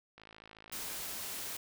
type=click train; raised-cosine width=0.3 ms; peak=-36 dBFS; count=41; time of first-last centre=0.18-0.919 s; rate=54.1 Hz
type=noise; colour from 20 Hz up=white; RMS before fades=-41 dBFS; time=0.72-1.57 s; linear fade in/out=5 ms
effects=none